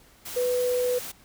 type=tone in noise; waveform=sine; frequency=496 Hz; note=B4; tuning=7 cents sharp; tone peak=-22 dBFS; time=0.36-0.99 s; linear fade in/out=10 ms; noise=white; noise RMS=-37 dBFS; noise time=0.25-1.12 s; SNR=+12 dB; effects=pink hiss -56 dBFS RMS until 1.24 s